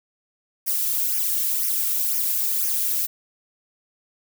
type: noise with flanger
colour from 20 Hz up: violet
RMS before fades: -23 dBFS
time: 0.66-3.07 s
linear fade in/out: 20 ms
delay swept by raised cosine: 0.24 to 2.04 ms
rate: 2 Hz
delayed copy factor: -0.9
effects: none